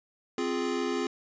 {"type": "chord", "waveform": "square", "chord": "F minor", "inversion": "second", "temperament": "equal", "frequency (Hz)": [261.6, 349.2, 415.3], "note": ["C4", "F4", "Ab4"], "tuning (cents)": [0, 0, 0], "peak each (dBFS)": -33, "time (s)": [0.38, 1.07], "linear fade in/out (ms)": 2, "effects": ["resampled to 16000 Hz"]}